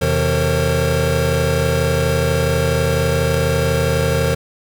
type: tone cluster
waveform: square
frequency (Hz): 82.5 / 128.4 / 160.5 / 457.2 / 537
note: E2 / C3 / E3 / A#4 / C5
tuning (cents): +2 / -32 / -46 / -34 / +45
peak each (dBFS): -22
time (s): 0.01-4.35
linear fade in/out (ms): 10
effects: none